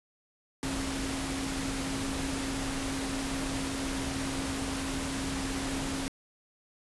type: tone in noise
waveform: sine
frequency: 270 Hz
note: C#4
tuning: 45 cents flat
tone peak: -34 dBFS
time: 0.63-6.08 s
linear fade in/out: 0 ms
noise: pink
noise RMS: -35 dBFS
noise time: 0.63-6.08 s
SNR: -2 dB
effects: resampled to 24000 Hz